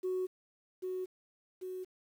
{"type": "tone with echo", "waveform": "sine", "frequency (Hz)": 370, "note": "F#4", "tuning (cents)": 0, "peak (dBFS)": -30, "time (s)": [0.03, 0.27], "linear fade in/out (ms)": 20, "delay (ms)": 790, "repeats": 2, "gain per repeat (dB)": -4, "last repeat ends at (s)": 1.85, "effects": ["tanh soft clip ceiling -28 dBFS", "10-bit"]}